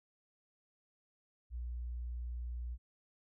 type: tone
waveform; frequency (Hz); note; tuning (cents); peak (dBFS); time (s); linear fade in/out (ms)
sine; 60; B1; -49; -38; 1.5-2.78; 50
effects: none